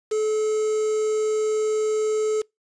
triangle tone with quantisation, 431 Hz, A4, 36 cents flat, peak -18 dBFS, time 0.11-2.42 s, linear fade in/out 10 ms, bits 6, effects noise-tail reverb RT60 0.2 s tail -26 dB re dry + resampled to 22050 Hz

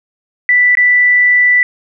sine tone with dropouts, 1975.5 Hz, B6, in tune, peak -6 dBFS, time 0.49-1.63 s, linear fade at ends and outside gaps 1 ms, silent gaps 0.752-0.772 s, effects none

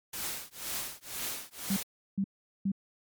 white noise with tremolo, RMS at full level -34 dBFS, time 0.13-1.83 s, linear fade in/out 5 ms, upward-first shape triangle, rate 2 Hz, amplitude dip 100%
sine tone bursts, 195.5 Hz, G3, 4 cents flat, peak -26 dBFS, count 3, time 1.7-2.718 s, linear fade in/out 5 ms, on 66 ms, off 410 ms
effects MP3 96 kbps

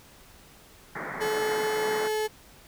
white band-pass noise, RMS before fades -35 dBFS, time 0.95-2.08 s, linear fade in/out 5 ms, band 130 to 2100 Hz, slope 96 dB/octave
35% pulse tone, 430.9 Hz, A4, 36 cents flat, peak -24 dBFS, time 1.2-2.28 s, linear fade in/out 20 ms
effects pink hiss -53 dBFS RMS until 2.67 s

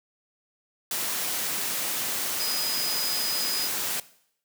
sine tone in noise, 4978 Hz, D#8, in tune, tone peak -28 dBFS, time 2.4-3.67 s, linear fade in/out 2 ms, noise white, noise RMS -29 dBFS, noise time 0.91-4 s, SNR -2 dB, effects noise-tail reverb RT60 0.7 s tail -19 dB re dry + high-pass 150 Hz 12 dB/octave

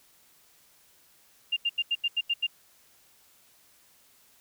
sine tone bursts, 2800 Hz, F7, 4 cents sharp, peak -23 dBFS, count 8, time 1.52-2.469 s, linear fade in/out 10 ms, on 46 ms, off 83 ms, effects white hiss -61 dBFS RMS until 4.4 s

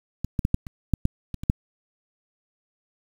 clicks, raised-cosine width 5 ms, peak -15 / -10 / -9 / -7 / -25 / -7 / -7 / -19 / -21 / -6 dBFS, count 10, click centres 0.246 / 0.392 / 0.451 / 0.544 / 0.668 / 0.937 / 1.054 / 1.343 / 1.435 / 1.499 s, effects 7-bit

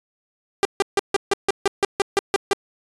sawtooth tone bursts, 396.8 Hz, G4, 21 cents sharp, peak -11 dBFS, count 12, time 0.63-2.532 s, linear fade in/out 0 ms, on 21 ms, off 150 ms, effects resampled to 24000 Hz

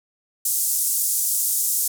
pink band-pass noise, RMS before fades -22 dBFS, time 0.45-1.88 s, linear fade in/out 5 ms, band 7300 to 16000 Hz, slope 24 dB/octave, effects none

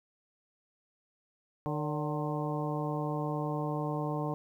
harmonic tone with a mistuned harmonic, 151 Hz, D3, 48 cents sharp, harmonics 1 / 2 / 3 / 4 / 5 / 6 / 7, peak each -34 / -37 / -39 / -40 / -41 / -42 / -42 dBFS, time 1.66-4.34 s, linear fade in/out 0 ms, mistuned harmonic 4, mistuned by -67 cents, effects 11-bit

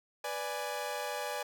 sawtooth chord, G# diminished, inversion first, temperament equal, 493.9 / 587.3 / 830.6 Hz, B4 / D5 / G#5, 0 / 0 / 0 cents, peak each -37 / -35 / -35 dBFS, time 0.24-1.43 s, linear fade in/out 5 ms, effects none

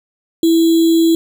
sine tone with sample-and-hold, 329.6 Hz, E4, in tune, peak -8 dBFS, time 0.43-1.15 s, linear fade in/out 2 ms, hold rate 3675 Hz, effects none

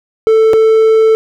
triangle tone with dropouts, 442.3 Hz, A4, 9 cents sharp, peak -3 dBFS, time 0.27-1.15 s, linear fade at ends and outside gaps 0 ms, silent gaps 0.533-0.538 s, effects none

